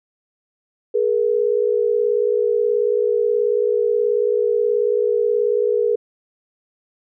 sine tone pair together, 420 / 478.5 Hz, G#4 / A#4, +19 / +45 cents, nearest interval major second, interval 226 cents, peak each -18 dBFS, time 0.94-5.96 s, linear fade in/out 10 ms, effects none

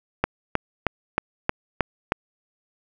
click train, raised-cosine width 0.5 ms, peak -4 dBFS, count 7, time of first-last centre 0.24-2.121 s, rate 3.19 Hz, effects none

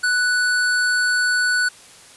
square tone, 1483 Hz, F#6, 4 cents sharp, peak -17 dBFS, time 0.03-1.69 s, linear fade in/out 10 ms, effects white hiss -45 dBFS RMS until 2.16 s + resampled to 24000 Hz

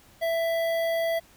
square tone with notch filter, 663 Hz, E5, 10 cents sharp, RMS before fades -26 dBFS, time 0.21-1.2 s, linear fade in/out 20 ms, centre 7200 Hz, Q 0.61, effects pink hiss -56 dBFS RMS until 1.36 s

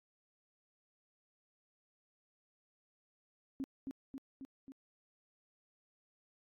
sine tone with echo, 268.9 Hz, C4, 47 cents sharp, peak -36 dBFS, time 3.6-3.64 s, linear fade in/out 0 ms, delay 270 ms, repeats 4, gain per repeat -3 dB, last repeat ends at 4.72 s, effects AAC 48 kbps

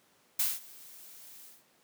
blue noise with ADSR envelope, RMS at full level -27 dBFS, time 0.39-1.64 s, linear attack 6 ms, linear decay 200 ms, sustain -24 dB, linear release 190 ms, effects pink hiss -66 dBFS RMS until 1.83 s + high-pass 200 Hz 12 dB/octave

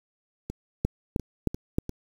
two click trains, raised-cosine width 3 ms, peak -20 / -10 dBFS, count 5 / 4, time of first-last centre 0.5-1.894 / 0.85-1.785 s, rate 2.87 / 3.21 Hz, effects 7-bit

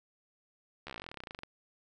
slowing click train, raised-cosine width 0.3 ms, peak -26 dBFS, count 23, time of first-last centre 0.87-1.434 s, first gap 13 ms, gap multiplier 1.06, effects none

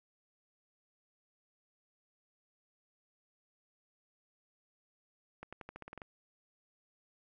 accelerating click train, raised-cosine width 0.5 ms, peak -30 dBFS, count 10, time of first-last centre 5.43-6.018 s, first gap 96 ms, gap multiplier 0.9, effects none

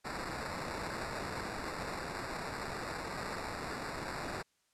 violet noise with sample-and-hold, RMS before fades -40 dBFS, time 0.04-4.43 s, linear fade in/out 20 ms, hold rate 3150 Hz, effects white hiss -75 dBFS RMS until 4.73 s + low-pass 9000 Hz 12 dB/octave

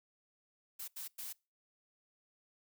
blue noise bursts at uneven times, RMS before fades -44 dBFS, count 3, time 0.79-0.88 / 0.96-1.08 / 1.18-1.33 s, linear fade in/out 10 ms, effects noise-tail reverb RT60 0.3 s tail -25 dB re dry

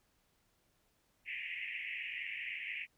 pink band-pass noise, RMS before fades -42 dBFS, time 1.25-2.87 s, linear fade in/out 50 ms, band 1900 to 2800 Hz, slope 96 dB/octave, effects pink hiss -75 dBFS RMS until 2.97 s

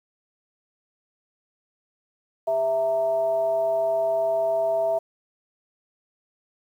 sine tone with frequency modulation, 659.3 Hz, E5, in tune, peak -20 dBFS, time 2.47-4.99 s, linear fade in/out 10 ms, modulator 258 Hz, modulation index 0.4, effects 9-bit

